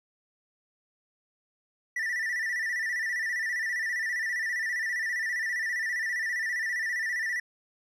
triangle tone with vibrato, 1870 Hz, A#6, 5 cents sharp, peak -26 dBFS, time 1.96-7.4 s, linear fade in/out 5 ms, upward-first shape square, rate 15 Hz, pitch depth 73 cents each way, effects none

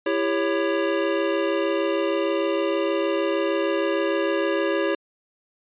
square chord, C# diminished, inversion first, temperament just, 332.6 / 399.1 / 554.4 Hz, E4 / G4 / C#5, +16 / +31 / 0 cents, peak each -26 dBFS, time 0.06-4.95 s, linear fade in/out 5 ms, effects resampled to 8000 Hz

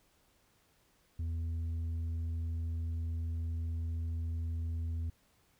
sine tone with tanh clipping, 82.41 Hz, E2, in tune, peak -34 dBFS, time 1.19-5.1 s, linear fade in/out 5 ms, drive 4 dB, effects pink hiss -70 dBFS RMS until 5.59 s

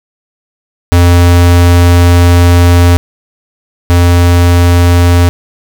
square tone pair in turn, 87.31 / 87.31 Hz, F2 / F2, 0 / 0 cents, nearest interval unison, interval 0 cents, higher neither, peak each -3 / -4 dBFS, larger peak first, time 0.92-2.97 / 3.9-5.29 s, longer first, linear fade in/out 0 ms, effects none

